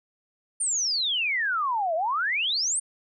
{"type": "exponential two-way sweep", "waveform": "sine", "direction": "down then up", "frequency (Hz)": [9210, 622.3, 9210], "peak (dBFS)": -23, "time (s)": [0.6, 2.8], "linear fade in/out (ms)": 10, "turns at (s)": 1.95, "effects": []}